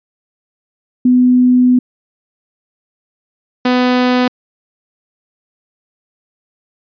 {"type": "tone pair in turn", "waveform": ["sine", "sawtooth"], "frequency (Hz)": [250, 250], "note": ["B3", "B3"], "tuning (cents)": [21, 21], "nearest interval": "unison", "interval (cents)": 0, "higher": "neither", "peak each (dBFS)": -6, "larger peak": "neither", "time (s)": [[1.05, 1.79], [3.65, 4.28]], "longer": "first", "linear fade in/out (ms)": 5, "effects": ["resampled to 11025 Hz"]}